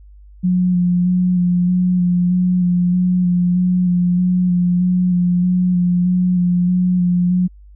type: tone with vibrato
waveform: sine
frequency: 179.2 Hz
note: F3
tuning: 45 cents sharp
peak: -12 dBFS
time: 0.43-7.48 s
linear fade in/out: 20 ms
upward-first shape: square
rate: 1.6 Hz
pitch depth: 18 cents each way
effects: added 50 Hz sine -39 dBFS peak until 7.75 s